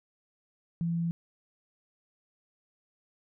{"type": "tone", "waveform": "sine", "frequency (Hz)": 168.5, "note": "E3", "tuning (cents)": 38, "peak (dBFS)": -27, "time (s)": [0.81, 1.11], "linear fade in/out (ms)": 0, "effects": []}